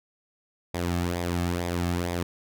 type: tone with flanger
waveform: sawtooth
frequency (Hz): 87.31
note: F2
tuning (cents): 0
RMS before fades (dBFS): -28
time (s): 0.74-2.23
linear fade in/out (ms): 5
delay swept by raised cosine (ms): 0.69 to 2.09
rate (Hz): 2.2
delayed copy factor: -0.6
effects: none